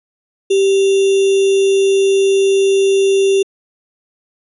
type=tone with sample-and-hold; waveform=sine; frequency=390.4 Hz; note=G4; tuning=7 cents flat; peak=-9 dBFS; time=0.5-3.43 s; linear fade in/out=10 ms; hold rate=3150 Hz; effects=resampled to 24000 Hz